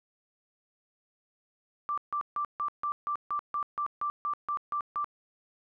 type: tone bursts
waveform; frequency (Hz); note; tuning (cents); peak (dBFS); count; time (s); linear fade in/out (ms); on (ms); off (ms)
sine; 1174.7; D6; 0; -28; 14; 1.89-5.044; 0; 86; 150
effects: none